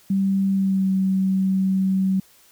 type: tone with pitch glide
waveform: sine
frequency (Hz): 194.3 to 190.52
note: G3 to G3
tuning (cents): -15 to -49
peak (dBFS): -17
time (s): 0.1-2.2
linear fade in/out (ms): 5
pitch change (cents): -34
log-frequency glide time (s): 0.52-0.9
effects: white hiss -54 dBFS RMS until 2.51 s